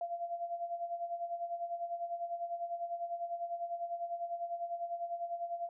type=tone with tremolo; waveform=sine; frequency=688 Hz; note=F5; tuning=26 cents flat; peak=-33 dBFS; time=0.01-5.69 s; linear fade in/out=2 ms; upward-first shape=sine; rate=10 Hz; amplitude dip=70%; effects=none